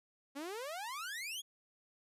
sawtooth exponential sweep, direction up, 267.5 to 3424 Hz, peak -37 dBFS, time 0.35-1.42 s, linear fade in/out 20 ms, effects resampled to 32000 Hz

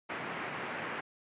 white band-pass noise, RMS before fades -39 dBFS, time 0.09-1.01 s, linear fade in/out 10 ms, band 120 to 2200 Hz, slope 24 dB/octave, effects resampled to 8000 Hz

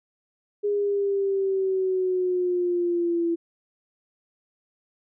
sine exponential sweep, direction down, 412.3 to 335.5 Hz, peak -21 dBFS, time 0.63-3.36 s, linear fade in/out 20 ms, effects none

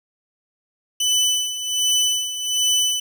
25% pulse tone with tremolo, 2997 Hz, F#7, 22 cents sharp, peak -12 dBFS, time 1-3 s, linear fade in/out 5 ms, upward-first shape sine, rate 1.3 Hz, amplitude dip 70%, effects none

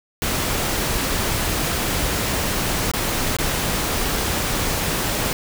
pink noise with dropouts, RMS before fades -22 dBFS, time 0.22-5.33 s, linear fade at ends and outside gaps 1 ms, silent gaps 2.915-2.936 / 3.367-3.386 s, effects none

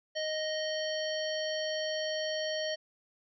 harmonic tone with a mistuned harmonic, 622.3 Hz, D#5, in tune, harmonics 1 / 3 / 5 / 7 / 9, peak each -33 / -40 / -40 / -40 / -44 dBFS, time 0.15-2.76 s, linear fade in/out 20 ms, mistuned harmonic 7, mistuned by +32 cents, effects none

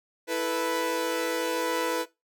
sawtooth chord, E suspended fourth, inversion none, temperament equal, 329.6 / 440 / 493.9 Hz, E4 / A4 / B4, 0 / 0 / 0 cents, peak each -28 / -30 / -24 dBFS, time 0.27-2.06 s, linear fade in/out 50 ms, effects noise-tail reverb RT60 0.2 s tail -18 dB re dry

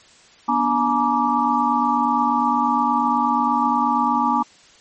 sine tone cluster, 243.3 / 291.7 / 850 / 950 / 1167 Hz, B3 / D4 / G#5 / A#5 / D6, -26 / -12 / +40 / +33 / -11 cents, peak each -23 / -27 / -21 / -22 / -21 dBFS, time 0.48-4.43 s, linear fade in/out 10 ms, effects white hiss -50 dBFS RMS until 4.8 s + MP3 32 kbps

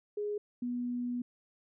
sine tone pair in turn, 415.3 / 244.3 Hz, G#4 / B3, 0 / -19 cents, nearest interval major sixth, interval 919 cents, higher first, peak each -32 / -32 dBFS, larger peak neither, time 0.17-0.38 / 0.62-1.22 s, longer second, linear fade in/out 5 ms, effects none

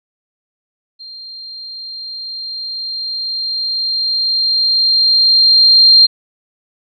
sine tone with level ramp, 4186 Hz, C8, in tune, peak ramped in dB -30 to -3 dBFS, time 0.99-6.07 s, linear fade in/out 20 ms, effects none

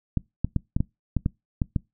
clicks, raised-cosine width 5 ms, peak -10 dBFS, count 9, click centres 0.173 / 0.446 / 0.563 / 0.765 / 0.805 / 1.167 / 1.261 / 1.618 / 1.762 s, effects noise-tail reverb RT60 0.2 s tail -24 dB re dry

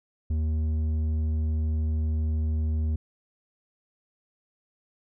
square tone with low-pass filter, 78.2 Hz, D#2, 9 cents sharp, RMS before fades -26 dBFS, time 0.3-2.96 s, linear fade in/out 5 ms, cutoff 190 Hz, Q 0.75, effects none

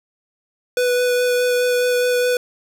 square tone with vibrato, 493.9 Hz, B4, in tune, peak -16 dBFS, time 0.77-2.37 s, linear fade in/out 2 ms, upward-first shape sine, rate 4.8 Hz, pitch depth 9 cents each way, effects none

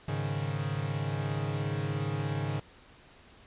45% pulse chord, Ab suspended fourth, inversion none, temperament equal, 103.83 / 138.59 / 155.56 Hz, Ab2 / Db3 / Eb3, 0 / 0 / 0 cents, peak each -35 / -33 / -36 dBFS, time 0.08-2.6 s, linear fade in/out 5 ms, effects pink hiss -56 dBFS RMS until 3.46 s + resampled to 8000 Hz

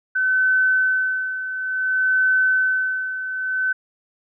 sine tone with tremolo, 1520 Hz, F#6, 46 cents sharp, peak -14 dBFS, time 0.15-3.73 s, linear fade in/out 10 ms, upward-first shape sine, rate 0.57 Hz, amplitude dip 70%, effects none

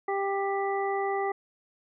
harmonic tone, 394.6 Hz, G4, 11 cents sharp, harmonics 1 / 2 / 3 / 5, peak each -29 / -30 / -36 / -37 dBFS, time 0.08-1.32 s, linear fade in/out 5 ms, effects none

